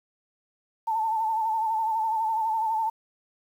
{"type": "tone with vibrato", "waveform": "sine", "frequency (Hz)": 886, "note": "A5", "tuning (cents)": 12, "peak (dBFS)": -23, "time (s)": [0.87, 2.9], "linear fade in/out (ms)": 10, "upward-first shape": "sine", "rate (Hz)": 12, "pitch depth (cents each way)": 53, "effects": ["9-bit"]}